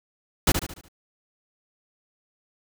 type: noise with echo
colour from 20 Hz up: pink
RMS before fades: -18 dBFS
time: 0.47-0.52 s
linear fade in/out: 5 ms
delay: 73 ms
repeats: 5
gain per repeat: -7 dB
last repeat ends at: 0.885 s
effects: none